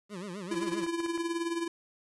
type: tone with vibrato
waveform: 25% pulse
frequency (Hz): 190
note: F#3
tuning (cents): +46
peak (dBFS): -34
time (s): 0.09-0.87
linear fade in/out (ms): 50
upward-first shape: sine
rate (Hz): 7.7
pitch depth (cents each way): 180
type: tone with tremolo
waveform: square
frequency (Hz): 337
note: E4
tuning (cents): +38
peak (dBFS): -28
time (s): 0.51-1.68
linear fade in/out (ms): 5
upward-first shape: triangle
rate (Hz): 19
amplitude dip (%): 70
type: clicks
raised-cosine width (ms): 0.5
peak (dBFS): -30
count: 9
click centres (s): 0.542 / 0.628 / 0.682 / 0.721 / 0.835 / 0.865 / 1.003 / 1.062 / 1.177
effects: resampled to 24000 Hz + 11-bit